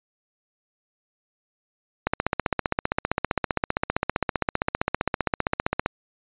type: click train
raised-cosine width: 0.5 ms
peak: -6 dBFS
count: 59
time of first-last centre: 2.07-5.861 s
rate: 15.3 Hz
effects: resampled to 8000 Hz